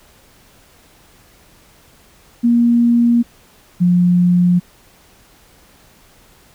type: tone pair in turn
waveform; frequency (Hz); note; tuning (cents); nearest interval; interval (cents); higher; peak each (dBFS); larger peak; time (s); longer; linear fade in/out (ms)
sine; 236.7 / 177.32; A#3 / F3; +27 / +27; perfect fourth; 500; first; -9; neither; 2.43-3.23 / 3.8-4.6; neither; 20
effects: pink hiss -49 dBFS RMS until 6.54 s